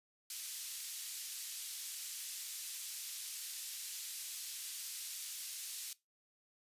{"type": "band-pass noise", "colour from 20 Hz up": "white", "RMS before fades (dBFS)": -45, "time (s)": [0.3, 5.93], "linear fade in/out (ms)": 2, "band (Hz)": [3300, 12000], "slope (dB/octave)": 12, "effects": ["noise-tail reverb RT60 0.2 s tail -19 dB re dry", "resampled to 32000 Hz"]}